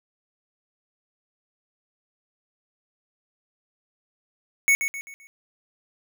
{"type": "tone with echo", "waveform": "square", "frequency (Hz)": 2217, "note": "C#7", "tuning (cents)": 0, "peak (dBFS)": -16, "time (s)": [4.68, 4.75], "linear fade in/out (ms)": 0, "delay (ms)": 130, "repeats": 4, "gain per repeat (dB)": -8, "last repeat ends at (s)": 5.27, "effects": []}